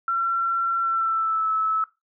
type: tone with pitch glide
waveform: sine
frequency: 1358 to 1302.7 Hz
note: F6 to E6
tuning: -49 to -21 cents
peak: -20 dBFS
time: 0.08-1.84 s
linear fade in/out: 2 ms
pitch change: -72 cents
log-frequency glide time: 0.79-1.51 s
effects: noise-tail reverb RT60 0.2 s tail -17 dB re dry